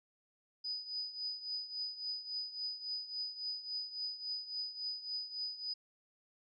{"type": "tone with tremolo", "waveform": "sine", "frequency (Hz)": 4978, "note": "D#8", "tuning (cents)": 0, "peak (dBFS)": -35, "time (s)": [0.64, 5.74], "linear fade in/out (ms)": 10, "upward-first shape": "triangle", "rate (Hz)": 3.6, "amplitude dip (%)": 80, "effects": []}